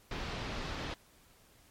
pink low-pass noise, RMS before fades -39 dBFS, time 0.11-0.94 s, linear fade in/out 2 ms, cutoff 4800 Hz, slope 24 dB/octave, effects pink hiss -63 dBFS RMS until 1.7 s + MP3 64 kbps

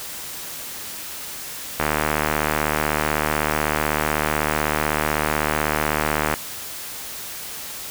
click train, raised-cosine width 0.5 ms, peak -4 dBFS, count 346, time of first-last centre 1.8-6.339 s, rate 76 Hz, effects white hiss -33 dBFS RMS until 7.9 s

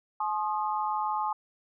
sine tone cluster, 855 / 1062 / 1235 Hz, A5 / C6 / D#6, -50 / +25 / -13 cents, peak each -29 / -33 / -34 dBFS, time 0.2-1.33 s, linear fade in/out 5 ms, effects none

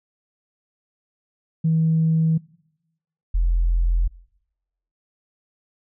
sine tone pair in turn, 161 / 42.64 Hz, E3 / F1, -41 / -41 cents, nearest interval octave + major seventh, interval 2300 cents, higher first, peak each -15 dBFS, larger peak neither, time 1.64-2.38 / 3.34-4.08 s, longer neither, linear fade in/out 10 ms, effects noise-tail reverb RT60 0.9 s tail -23 dB re dry + tanh soft clip ceiling -11 dBFS

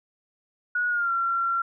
sine tone with pitch glide, 1457 to 1367.3 Hz, F#6 to F6, -27 to -37 cents, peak -22 dBFS, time 0.75-1.62 s, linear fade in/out 5 ms, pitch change -110 cents, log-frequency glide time 0.89-1.11 s, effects none

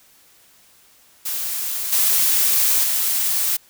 blue noise with level steps, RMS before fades -25 / -17 / -20 dBFS, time 1.25-3.57 s, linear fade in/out 10 ms, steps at 1.92 / 2.83 s, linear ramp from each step 10 ms, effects white hiss -53 dBFS RMS until 3.69 s

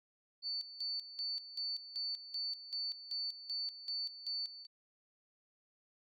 sine tone with tremolo, 4500 Hz, C#8, 25 cents sharp, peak -36 dBFS, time 0.42-4.67 s, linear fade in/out 50 ms, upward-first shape square, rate 2.6 Hz, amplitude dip 75%, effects none

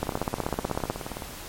two click trains, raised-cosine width 1 ms, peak -19 / -11 dBFS, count 23 / 15, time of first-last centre 0.07-1.222 / 0.03-0.9 s, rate 19.1 / 16.1 Hz, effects pink hiss -40 dBFS RMS until 1.48 s + MP3 64 kbps

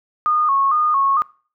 sine tone with vibrato, 1159 Hz, D6, 23 cents flat, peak -14 dBFS, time 0.26-1.22 s, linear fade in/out 0 ms, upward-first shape square, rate 2.2 Hz, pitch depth 95 cents each way, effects noise-tail reverb RT60 0.4 s tail -22 dB re dry

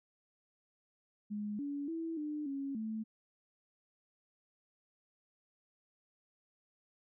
sine tone with pitch steps, 208.3 / 285 / 328 / 299.8 / 275.9 / 219.5 Hz, G#3 / C#4 / E4 / D4 / C#4 / A3, +5 / +48 / -9 / +36 / -8 / -4 cents, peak -36 dBFS, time 1.3-3.04 s, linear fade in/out 20 ms, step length 290 ms, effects none

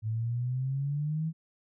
sine exponential sweep, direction up, 108 to 163.4 Hz, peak -28 dBFS, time 0.02-1.33 s, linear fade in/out 50 ms, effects none

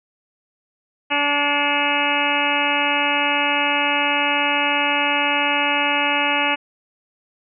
harmonic tone with a mistuned harmonic, 288.6 Hz, D4, 30 cents flat, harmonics 1 / 2 / 3 / 4 / 5 / 6 / 7 / 8 / 9 / 10, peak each -28 / -28 / -23 / -28 / -28 / -28 / -27 / -27 / -23 / -25 dBFS, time 1.1-6.56 s, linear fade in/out 20 ms, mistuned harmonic 7, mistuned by +75 cents, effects none

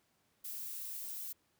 violet noise, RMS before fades -43 dBFS, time 0.44-1.33 s, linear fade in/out 10 ms, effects pink hiss -75 dBFS RMS until 1.59 s + high-pass 80 Hz 12 dB/octave

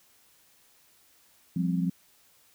sine chord, F suspended second, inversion none, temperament just, 174.61 / 196.44 / 261.9 Hz, F3 / G3 / C4, 0 / +4 / +2 cents, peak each -26 / -32 / -32 dBFS, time 1.56-1.9 s, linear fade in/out 5 ms, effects white hiss -62 dBFS RMS until 2.54 s

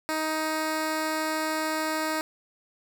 10% pulse tone, 313.4 Hz, D#4, 13 cents sharp, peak -18 dBFS, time 0.09-2.21 s, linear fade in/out 0 ms, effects none

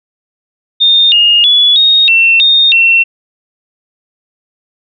sine tone with pitch steps, 3647 / 2844 / 3416 / 3728 / 2699 / 3680 / 2710 Hz, A#7 / F7 / G#7 / A#7 / E7 / A#7 / E7, -39 / +31 / +48 / -1 / +40 / -23 / +47 cents, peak -4 dBFS, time 0.8-3.04 s, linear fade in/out 20 ms, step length 320 ms, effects none

